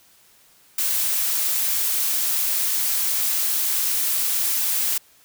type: noise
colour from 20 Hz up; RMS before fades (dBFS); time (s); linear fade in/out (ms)
blue; -22; 0.78-4.98; 5
effects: white hiss -55 dBFS RMS until 5.24 s